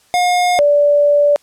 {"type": "tone pair in turn", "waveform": ["square", "sine"], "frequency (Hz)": [716, 581.5], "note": ["F5", "D5"], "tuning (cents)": [43, -17], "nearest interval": "major third", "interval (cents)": 360, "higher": "first", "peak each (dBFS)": [-12, -8], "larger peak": "second", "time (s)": [[0.14, 0.59], [0.59, 1.36]], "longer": "second", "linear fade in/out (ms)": 0, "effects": ["white hiss -53 dBFS RMS until 1.42 s", "low-pass 10000 Hz 12 dB/octave"]}